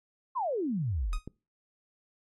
sine exponential sweep, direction down, 1108.7 to 30.99 Hz, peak -28 dBFS, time 0.35-1.19 s, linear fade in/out 20 ms
sawtooth tone with exponential decay, 1250 Hz, D#6, 8 cents sharp, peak -33 dBFS, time 1.13-1.27 s, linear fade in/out 0 ms, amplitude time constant 30 ms
click, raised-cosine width 3 ms, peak -27 dBFS, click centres 1.276 s
effects noise-tail reverb RT60 0.3 s tail -22 dB re dry + AAC 32 kbps

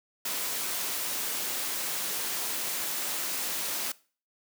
white noise, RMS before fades -32 dBFS, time 0.25-3.92 s, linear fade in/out 5 ms, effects noise-tail reverb RT60 0.4 s tail -21 dB re dry + high-pass 200 Hz 12 dB/octave

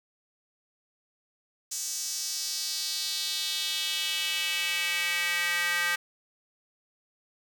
square tone with high-pass filter sweep, 174.3 Hz, F3, 3 cents flat, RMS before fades -30 dBFS, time 1.71-5.96 s, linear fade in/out 10 ms, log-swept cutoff 6500 to 1700 Hz, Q 2.7, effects none

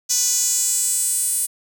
sawtooth tone with high-pass filter sweep, 493.9 Hz, B4, in tune, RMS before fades -20 dBFS, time 0.09-1.47 s, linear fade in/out 20 ms, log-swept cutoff 6200 to 9500 Hz, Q 4.5, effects none

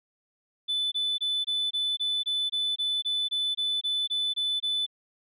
sine tone bursts, 3500 Hz, A7, 10 cents flat, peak -23 dBFS, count 16, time 0.68-4.865 s, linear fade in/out 20 ms, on 240 ms, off 23 ms, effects tanh soft clip ceiling -23 dBFS

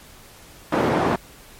white band-pass noise, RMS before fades -20 dBFS, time 0.72-1.16 s, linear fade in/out 5 ms, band 110 to 770 Hz, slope 12 dB/octave, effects pink hiss -46 dBFS RMS until 1.59 s + MP3 64 kbps

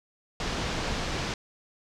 pink low-pass noise, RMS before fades -31 dBFS, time 0.4-1.34 s, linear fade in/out 2 ms, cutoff 6100 Hz, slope 24 dB/octave, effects none

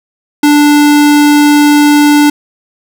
square tone, 293.7 Hz, D4, in tune, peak -4 dBFS, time 0.43-2.3 s, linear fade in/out 5 ms, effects none

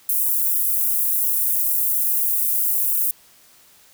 pink high-pass noise, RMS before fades -20 dBFS, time 0.09-3.11 s, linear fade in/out 2 ms, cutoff 12000 Hz, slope 24 dB/octave, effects white hiss -52 dBFS RMS until 3.93 s

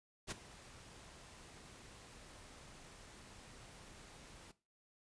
pink noise with ADSR envelope, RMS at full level -39 dBFS, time 0.27-4.52 s, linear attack 41 ms, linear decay 19 ms, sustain -18 dB, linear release 12 ms, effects noise-tail reverb RT60 0.3 s tail -17 dB re dry + resampled to 22050 Hz

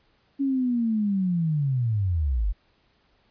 sine linear sweep, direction down, 279.9 to 42.75 Hz, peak -21 dBFS, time 0.39-2.53 s, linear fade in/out 20 ms, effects pink hiss -65 dBFS RMS until 3.3 s + resampled to 11025 Hz

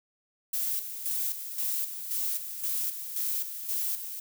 violet noise with tremolo, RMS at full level -30 dBFS, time 0.53-4.2 s, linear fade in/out 5 ms, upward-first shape square, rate 1.9 Hz, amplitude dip 60%, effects none

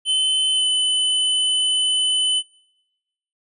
square tone with pitch glide, 3050 to 3018 Hz, G7 to F#7, -48 to +34 cents, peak -17 dBFS, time 0.05-2.43 s, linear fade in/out 50 ms, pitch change -18 cents, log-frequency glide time 0.53-0.65 s, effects noise-tail reverb RT60 1.0 s tail -26 dB re dry + resampled to 24000 Hz

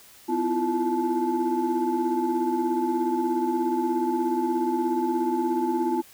sine tone cluster, 253.1 / 327 / 343.8 / 869 Hz, B3 / E4 / F4 / A5, +43 / -14 / -27 / -22 cents, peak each -28 / -28 / -25 / -27 dBFS, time 0.28-6.02 s, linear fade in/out 20 ms, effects tanh soft clip ceiling -15 dBFS + white hiss -51 dBFS RMS until 6.13 s

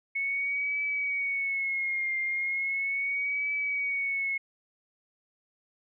sine tone with vibrato, 2200 Hz, C#7, 14 cents flat, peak -27 dBFS, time 0.15-4.38 s, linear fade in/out 10 ms, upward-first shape triangle, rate 0.37 Hz, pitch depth 76 cents each way, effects none

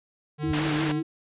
square tone, 149.8 Hz, D3, 35 cents sharp, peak -29 dBFS, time 0.38-1.03 s, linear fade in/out 50 ms
triangle tone with exponential growth, 82.41 Hz, E2, in tune, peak -22 dBFS, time 0.4-0.52 s, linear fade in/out 5 ms, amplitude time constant 25 ms
sine tone with vibrato, 311.1 Hz, D#4, in tune, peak -26 dBFS, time 0.43-1.03 s, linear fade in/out 10 ms, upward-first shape triangle, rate 5.6 Hz, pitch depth 83 cents each way
white low-pass noise, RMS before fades -32 dBFS, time 0.53-0.92 s, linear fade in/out 5 ms, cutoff 2700 Hz, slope 12 dB/octave
effects resampled to 8000 Hz

